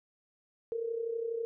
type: tone with amplitude modulation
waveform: sine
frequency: 460 Hz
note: A#4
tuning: 23 cents flat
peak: -29 dBFS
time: 0.72-1.45 s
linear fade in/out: 0 ms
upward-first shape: sine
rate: 32.2 Hz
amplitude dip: 65%
effects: none